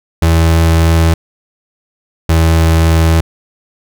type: tone pair in turn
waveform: 35% pulse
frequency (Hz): 82.1 / 81.53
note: E2 / E2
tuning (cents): -6 / -19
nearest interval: unison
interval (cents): 13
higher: first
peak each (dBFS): -5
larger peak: neither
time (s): 0.22-1.14 / 2.29-3.21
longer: neither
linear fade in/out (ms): 5
effects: none